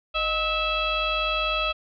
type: tone with frequency modulation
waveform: sine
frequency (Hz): 1964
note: B6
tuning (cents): -10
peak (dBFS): -22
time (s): 0.14-1.73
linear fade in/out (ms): 20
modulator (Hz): 672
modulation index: 2.3
effects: none